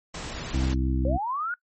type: noise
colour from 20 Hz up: pink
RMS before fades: -35 dBFS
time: 0.14-0.74 s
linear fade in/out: 5 ms
type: harmonic tone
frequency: 65 Hz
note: C2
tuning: 11 cents flat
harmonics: 1 / 2 / 3 / 4 / 5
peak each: -24 / -30 / -36 / -31 / -32 dBFS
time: 0.53-1.18 s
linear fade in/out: 20 ms
type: linear sweep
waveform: sine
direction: up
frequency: 503 to 1480 Hz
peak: -26 dBFS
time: 1.05-1.54 s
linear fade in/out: 2 ms
effects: noise-tail reverb RT60 0.1 s tail -21 dB re dry + MP3 32 kbps